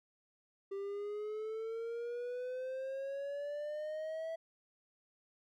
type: exponential sweep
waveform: triangle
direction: up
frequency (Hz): 392 to 657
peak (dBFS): -36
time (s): 0.71-4.36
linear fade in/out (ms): 10
effects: none